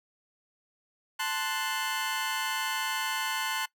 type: chord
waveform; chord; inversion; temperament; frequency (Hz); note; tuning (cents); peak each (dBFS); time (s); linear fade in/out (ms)
20% pulse; F# diminished; first; equal; 880 / 1046.5 / 1480; A5 / C6 / F#6; 0 / 0 / 0; -29; 1.19-3.66; 10
effects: noise-tail reverb RT60 0.1 s tail -20 dB re dry